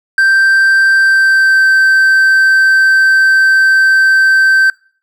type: tone with pitch glide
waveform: triangle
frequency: 1568 to 1553.6 Hz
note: G6 to G6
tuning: 0 to -16 cents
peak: -4 dBFS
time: 0.18-4.7 s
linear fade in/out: 2 ms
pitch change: -16 cents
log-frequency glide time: 0.97-1.64 s
effects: noise-tail reverb RT60 0.5 s tail -26 dB re dry